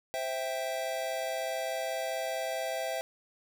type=chord; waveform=square; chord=C major; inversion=none; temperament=equal; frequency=523.3 / 659.3 / 784 Hz; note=C5 / E5 / G5; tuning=0 / 0 / 0 cents; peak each=-38 / -35 / -39 dBFS; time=0.14-3.01 s; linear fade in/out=0 ms; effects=none